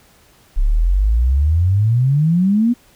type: exponential sweep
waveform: sine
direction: up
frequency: 32.7 to 246.9 Hz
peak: -11 dBFS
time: 0.56-2.74 s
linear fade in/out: 20 ms
effects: pink hiss -51 dBFS RMS until 2.95 s